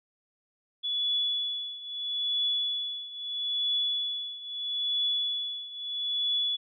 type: tone with tremolo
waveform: sine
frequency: 3419 Hz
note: G#7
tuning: 50 cents sharp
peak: -24 dBFS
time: 0.83-6.57 s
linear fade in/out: 20 ms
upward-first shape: triangle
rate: 0.77 Hz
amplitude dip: 85%
effects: none